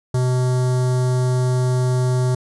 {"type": "tone with notch filter", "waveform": "square", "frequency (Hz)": 126.5, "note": "B2", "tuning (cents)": 42, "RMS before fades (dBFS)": -18, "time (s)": [0.14, 2.35], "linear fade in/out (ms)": 5, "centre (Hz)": 2500, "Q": 0.55, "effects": ["resampled to 24000 Hz"]}